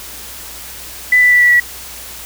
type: tone with pitch steps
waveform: sine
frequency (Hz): 1994 / 1980.2 / 1966.5 / 1953 / 1939.5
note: B6 / B6 / B6 / B6 / B6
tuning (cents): +16 / +4 / -8 / -20 / -32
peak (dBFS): -6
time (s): 1.12-1.6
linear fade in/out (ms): 5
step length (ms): 96
effects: added 60 Hz sine -41 dBFS peak until 2.25 s + white hiss -31 dBFS RMS until 2.25 s